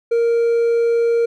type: tone with hard clipping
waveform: triangle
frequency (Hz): 466.2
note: A#4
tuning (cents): 0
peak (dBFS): -14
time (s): 0.11-1.26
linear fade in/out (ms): 10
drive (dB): 5
effects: none